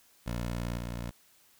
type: tone with level steps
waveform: 15% pulse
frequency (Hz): 59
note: A#1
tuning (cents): +22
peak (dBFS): -26 / -29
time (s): 0.26-1.11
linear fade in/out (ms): 10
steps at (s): 0.77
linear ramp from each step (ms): 10
effects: white hiss -63 dBFS RMS until 1.59 s